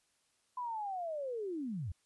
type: linear sweep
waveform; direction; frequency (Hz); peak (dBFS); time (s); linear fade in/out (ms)
sine; down; 1012 to 73.42; -36; 0.57-1.92; 5
effects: white hiss -75 dBFS RMS until 2.05 s + resampled to 24000 Hz